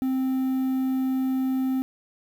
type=tone with quantisation; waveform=triangle; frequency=261.6 Hz; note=C4; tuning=in tune; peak=-20 dBFS; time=0.02-1.82 s; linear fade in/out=0 ms; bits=8; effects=none